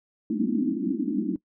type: band-pass noise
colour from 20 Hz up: white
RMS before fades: -26 dBFS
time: 0.3-1.36 s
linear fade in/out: 2 ms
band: 190 to 330 Hz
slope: 96 dB/octave
effects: noise-tail reverb RT60 0.1 s tail -20 dB re dry